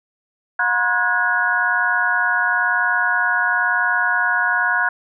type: tone cluster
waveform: sine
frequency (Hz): 719 / 962 / 1063 / 1456 / 1659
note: F#5 / B5 / C6 / F#6 / G#6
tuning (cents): -50 / -46 / +27 / -28 / -2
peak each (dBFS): -26 / -25 / -26 / -18 / -21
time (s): 0.59-4.89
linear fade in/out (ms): 5
effects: none